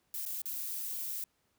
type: noise with dropouts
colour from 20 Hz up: violet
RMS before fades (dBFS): -38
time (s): 0.14-1.24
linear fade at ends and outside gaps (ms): 1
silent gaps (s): 0.253-0.261 / 0.418-0.456
effects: pink hiss -75 dBFS RMS until 1.58 s + high-pass 60 Hz 12 dB/octave